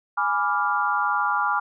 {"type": "chord", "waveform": "sine", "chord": "G# diminished seventh", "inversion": "none", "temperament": "equal", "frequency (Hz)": [830.6, 987.8, 1174.7, 1396.9], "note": ["G#5", "B5", "D6", "F6"], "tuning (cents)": [0, 0, 0, 0], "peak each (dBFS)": [-26, -27, -25, -25], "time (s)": [0.17, 1.6], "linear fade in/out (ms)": 10, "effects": []}